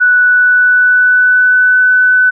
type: tone with pitch glide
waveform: sine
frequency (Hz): 1480 to 1501.5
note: F#6 to F#6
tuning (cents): 0 to +25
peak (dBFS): -5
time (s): 0-2.31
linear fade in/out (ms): 20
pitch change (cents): +25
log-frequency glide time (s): 0.22-1.78
effects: none